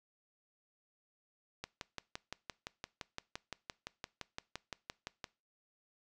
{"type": "click train", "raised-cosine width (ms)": 0.2, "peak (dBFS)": -23, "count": 22, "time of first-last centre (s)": [1.64, 5.242], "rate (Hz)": 5.83, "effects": ["noise-tail reverb RT60 0.3 s tail -22 dB re dry"]}